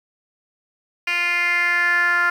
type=tone with band-pass filter sweep; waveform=10% pulse; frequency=349.2 Hz; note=F4; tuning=in tune; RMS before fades=-19 dBFS; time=1.07-2.3 s; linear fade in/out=5 ms; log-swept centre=2600 to 1500 Hz; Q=4.7; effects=8-bit

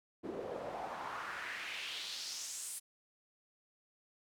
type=noise with band-pass filter sweep; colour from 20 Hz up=pink; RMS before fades=-43 dBFS; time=0.23-2.8 s; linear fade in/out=20 ms; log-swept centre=350 to 10000 Hz; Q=2.6; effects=none

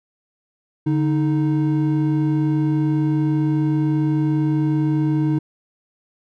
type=tone pair together; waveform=triangle; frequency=146.06 / 311.1 Hz; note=D3 / D#4; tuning=-9 / 0 cents; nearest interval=octave + minor second; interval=1309 cents; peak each=-17 dBFS; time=0.86-5.39 s; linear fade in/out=10 ms; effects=none

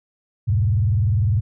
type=tone with vibrato; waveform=sine; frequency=102 Hz; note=G#2; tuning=31 cents flat; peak=-15 dBFS; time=0.47-1.41 s; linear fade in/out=20 ms; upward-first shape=square; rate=20 Hz; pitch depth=280 cents each way; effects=none

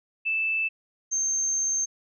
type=tone pair in turn; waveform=sine; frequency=2637 / 6339 Hz; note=E7 / G8; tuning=0 / +18 cents; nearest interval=octave + minor third; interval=1518 cents; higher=second; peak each=-23 dBFS; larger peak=neither; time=0.25-0.69 / 1.11-1.86 s; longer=second; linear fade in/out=20 ms; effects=none

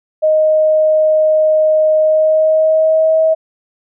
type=tone with pitch glide; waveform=sine; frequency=622.3 to 638.7 Hz; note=D#5 to D#5; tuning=0 to +45 cents; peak=-8 dBFS; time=0.22-3.35 s; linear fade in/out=20 ms; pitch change=+45 cents; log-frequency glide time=1.99-3.21 s; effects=none

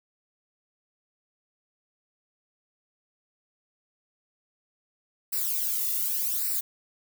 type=noise with flanger; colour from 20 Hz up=violet; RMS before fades=-28 dBFS; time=5.32-6.61 s; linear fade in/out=10 ms; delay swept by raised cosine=0.3 to 1.29 ms; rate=0.86 Hz; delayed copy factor=-1; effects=none

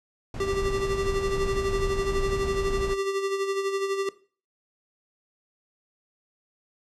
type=noise; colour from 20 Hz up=brown; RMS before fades=-31 dBFS; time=0.34-2.94 s; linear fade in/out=2 ms
type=tone with tremolo; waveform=square; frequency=392 Hz; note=G4; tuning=in tune; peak=-24 dBFS; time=0.4-4.09 s; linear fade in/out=2 ms; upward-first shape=sine; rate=12 Hz; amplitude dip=55%
effects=noise-tail reverb RT60 0.4 s tail -18 dB re dry + low-pass 8000 Hz 12 dB/octave

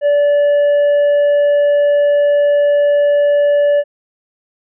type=tone; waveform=triangle; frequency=579 Hz; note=D5; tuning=25 cents flat; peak=-7 dBFS; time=0.01-3.84 s; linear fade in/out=50 ms; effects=resampled to 8000 Hz

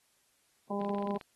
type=harmonic tone; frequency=201.6 Hz; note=G3; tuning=49 cents sharp; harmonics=1 / 2 / 3 / 4 / 5; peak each=-34 / -37 / -39 / -40 / -41 dBFS; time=0.7-1.18 s; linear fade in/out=10 ms
type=clicks; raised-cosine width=0.3 ms; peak=-32 dBFS; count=10; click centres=0.815 / 0.848 / 0.893 / 0.947 / 0.984 / 1.025 / 1.073 / 1.108 / 1.16 / 1.212 s
effects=white hiss -71 dBFS RMS until 1.35 s + AAC 32 kbps

